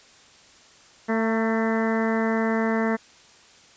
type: harmonic tone with a mistuned harmonic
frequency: 223.5 Hz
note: A3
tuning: 27 cents sharp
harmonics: 1 / 2 / 3 / 4 / 5 / 6 / 7 / 8 / 9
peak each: -23 / -27 / -30 / -33 / -35 / -36 / -37 / -33 / -36 dBFS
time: 1.08-2.97 s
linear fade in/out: 20 ms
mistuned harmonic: 4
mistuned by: +27 cents
effects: white hiss -52 dBFS RMS until 3.76 s + resampled to 16000 Hz